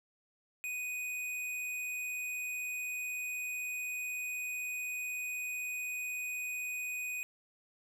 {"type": "tone with hard clipping", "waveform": "sine", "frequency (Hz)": 2489, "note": "D#7", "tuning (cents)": 0, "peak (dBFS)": -37, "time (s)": [0.64, 7.23], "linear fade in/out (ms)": 0, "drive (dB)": 15, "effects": []}